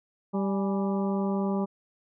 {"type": "harmonic tone with a mistuned harmonic", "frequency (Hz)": 196, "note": "G3", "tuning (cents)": 0, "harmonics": [1, 2, 3, 4, 5, 6], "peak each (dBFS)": [-26, -32, -36, -38, -40, -42], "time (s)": [0.33, 1.66], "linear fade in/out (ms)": 20, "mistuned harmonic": 4, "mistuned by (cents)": 86, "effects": []}